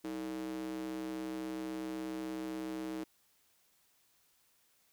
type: tone with high-pass filter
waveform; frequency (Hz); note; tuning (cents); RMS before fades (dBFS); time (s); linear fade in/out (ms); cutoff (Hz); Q
square; 63.7; C2; -46; -40; 0.04-3.04; 5; 300; 3.9
effects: white hiss -71 dBFS RMS until 4.92 s